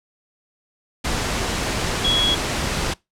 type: tone in noise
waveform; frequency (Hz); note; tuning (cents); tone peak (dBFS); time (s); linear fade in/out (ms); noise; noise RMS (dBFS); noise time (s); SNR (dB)
sine; 3338; G#7; +8; -17; 2.04-2.35; 10; pink; -23; 1.04-2.94; +3
effects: noise-tail reverb RT60 0.2 s tail -23 dB re dry + low-pass 8000 Hz 12 dB/octave